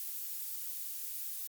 violet noise, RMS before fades -40 dBFS, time 0-1.47 s, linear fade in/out 0 ms, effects Opus 48 kbps

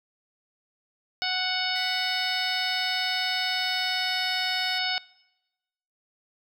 harmonic tone, 740 Hz, F#5, in tune, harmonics 1 / 2 / 3 / 4 / 5 / 6 / 7, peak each -33 / -33 / -33 / -33 / -33 / -33 / -33 dBFS, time 1.22-4.98 s, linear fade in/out 0 ms
sawtooth tone with pitch glide, 1975.5 to 1918.2 Hz, B6 to A#6, 0 to +49 cents, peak -37 dBFS, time 1.75-4.79 s, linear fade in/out 10 ms, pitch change -51 cents, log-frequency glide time 3.44-4.48 s
effects noise-tail reverb RT60 1.0 s tail -23 dB re dry

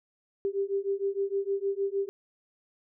sine beating tone pair, 392 / 398.5 Hz, G4 / G4, 0 / +28 cents, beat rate 6.5 Hz, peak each -30 dBFS, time 0.45-2.09 s, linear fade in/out 0 ms, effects none

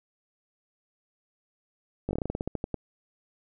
slowing click train, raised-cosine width 2 ms, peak -16 dBFS, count 14, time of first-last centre 2.09-2.743 s, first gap 19 ms, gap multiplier 1.15, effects none

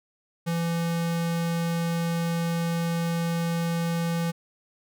square tone, 168.2 Hz, E3, 35 cents sharp, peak -25 dBFS, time 0.46-4.32 s, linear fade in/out 20 ms, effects none

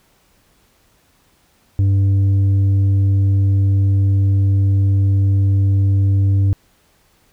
triangle tone with tanh clipping, 98 Hz, G2, in tune, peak -12 dBFS, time 1.79-6.53 s, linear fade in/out 0 ms, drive 9 dB, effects pink hiss -57 dBFS RMS until 7.32 s

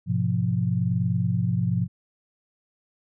sine chord, F diminished, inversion first, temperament just, 104.77 / 125.72 / 174.61 Hz, Ab2 / Cb3 / F3, +16 / +31 / 0 cents, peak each -26 / -25 / -25 dBFS, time 0.06-1.88 s, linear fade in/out 50 ms, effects none

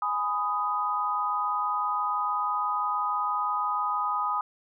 sine chord, G# minor, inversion none, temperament just, 830.6 / 996.7 / 1245.9 Hz, G#5 / B5 / D#6, 0 / +16 / +2 cents, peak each -32 / -31 / -27 dBFS, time 0.02-4.41 s, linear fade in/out 2 ms, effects none

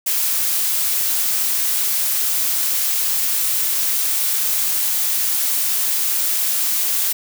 blue noise, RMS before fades -19 dBFS, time 0.06-7.13 s, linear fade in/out 10 ms, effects none

